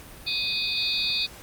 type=tone cluster; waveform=sine; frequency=2497 / 3565 / 3826 / 4331 / 4654 Hz; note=D#7 / A7 / A#7 / C#8 / D8; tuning=+6 / +22 / +44 / -41 / -17 cents; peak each=-30 dBFS; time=0.26-1.27 s; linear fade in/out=20 ms; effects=pink hiss -45 dBFS RMS until 1.42 s + Opus 48 kbps